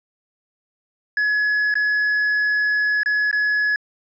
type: tone with dropouts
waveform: triangle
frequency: 1693 Hz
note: G#6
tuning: 33 cents sharp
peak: -15 dBFS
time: 1.17-3.76 s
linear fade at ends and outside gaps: 2 ms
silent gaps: 1.741-1.754 / 3.033-3.059 / 3.313-3.328 s
effects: resampled to 16000 Hz